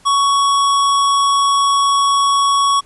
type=tone; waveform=square; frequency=1117 Hz; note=C#6; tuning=13 cents sharp; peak=-12 dBFS; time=0.05-2.81 s; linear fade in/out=20 ms; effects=pink hiss -49 dBFS RMS until 2.85 s + resampled to 24000 Hz